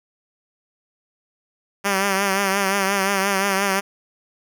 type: tone with vibrato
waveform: 5% pulse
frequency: 196 Hz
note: G3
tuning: in tune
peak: -7 dBFS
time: 1.84-3.81 s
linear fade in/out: 20 ms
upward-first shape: triangle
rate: 5.7 Hz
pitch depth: 62 cents each way
effects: none